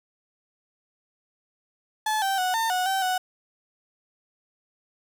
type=tone with pitch steps; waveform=35% pulse; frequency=863 / 778 / 737 / 903 / 734 / 771 / 740 Hz; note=A5 / G5 / F#5 / A5 / F#5 / G5 / F#5; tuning=-34 / -13 / -7 / +45 / -14 / -29 / 0 cents; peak=-21 dBFS; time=2.06-3.18 s; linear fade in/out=5 ms; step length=160 ms; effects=none